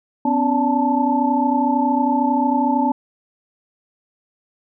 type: tone cluster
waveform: sine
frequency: 253.2 / 282.2 / 577 / 872 / 905 Hz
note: B3 / C#4 / D5 / A5 / A5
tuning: +43 / +31 / -31 / -16 / +48 cents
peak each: -19 / -22 / -28 / -19 / -28 dBFS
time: 0.25-2.92 s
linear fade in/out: 5 ms
effects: none